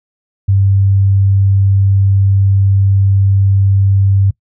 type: tone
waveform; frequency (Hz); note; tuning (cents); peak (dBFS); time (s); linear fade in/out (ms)
sine; 98; G2; 0; -7; 0.48-4.31; 10
effects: noise-tail reverb RT60 0.1 s tail -21 dB re dry